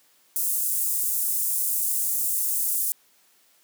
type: high-pass noise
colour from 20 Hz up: pink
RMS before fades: -25 dBFS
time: 0.36-2.92 s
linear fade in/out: 0 ms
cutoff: 8800 Hz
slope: 24 dB/octave
effects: white hiss -61 dBFS RMS until 3.63 s + high-pass 200 Hz 12 dB/octave